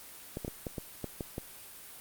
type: clicks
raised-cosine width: 2 ms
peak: -22 dBFS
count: 8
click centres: 0.371 / 0.448 / 0.48 / 0.668 / 0.782 / 1.043 / 1.208 / 1.381 s
effects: white hiss -49 dBFS RMS until 2 s + Opus 32 kbps